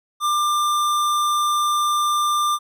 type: tone with hard clipping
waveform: sine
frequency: 1192 Hz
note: D6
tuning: 25 cents sharp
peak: -19 dBFS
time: 0.2-2.59 s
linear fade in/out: 50 ms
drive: 18 dB
effects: none